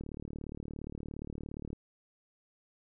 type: click train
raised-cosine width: 3 ms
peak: -28 dBFS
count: 65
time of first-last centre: 0.01-1.73 s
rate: 37.2 Hz
effects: none